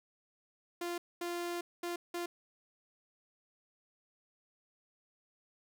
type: tone bursts at uneven times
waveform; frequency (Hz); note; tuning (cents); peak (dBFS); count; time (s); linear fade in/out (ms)
sawtooth; 347.3; F4; -10; -32; 4; 0.81-0.98 / 1.21-1.61 / 1.83-1.96 / 2.14-2.26; 5
effects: none